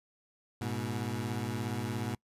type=beating tone pair; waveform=20% pulse; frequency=104.8 / 121.8 Hz; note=G#2 / B2; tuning=+16 / -24 cents; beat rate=17 Hz; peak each=-31 dBFS; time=0.61-2.15 s; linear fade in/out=5 ms; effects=noise-tail reverb RT60 0.1 s tail -25 dB re dry + resampled to 32000 Hz